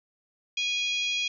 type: harmonic tone with a mistuned harmonic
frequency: 824 Hz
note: G#5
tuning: 14 cents flat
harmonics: 3 / 4 / 5 / 6 / 7 / 8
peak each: -29 / -29 / -40 / -40 / -41 / -43 dBFS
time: 0.57-1.28 s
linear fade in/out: 5 ms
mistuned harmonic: 6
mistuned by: -19 cents
effects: none